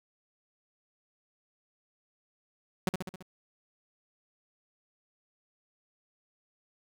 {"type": "tone with echo", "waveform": "sawtooth", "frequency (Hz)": 185, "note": "F#3", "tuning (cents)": 0, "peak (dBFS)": -21, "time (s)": [2.87, 2.89], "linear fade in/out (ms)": 2, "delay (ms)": 67, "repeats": 5, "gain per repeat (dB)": -4, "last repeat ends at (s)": 3.225, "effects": []}